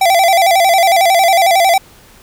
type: tone with vibrato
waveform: square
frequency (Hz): 724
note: F#5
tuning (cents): -38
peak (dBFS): -8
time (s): 0.01-1.78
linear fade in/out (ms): 5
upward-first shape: square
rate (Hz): 11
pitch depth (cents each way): 110
effects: pink hiss -43 dBFS RMS until 2.22 s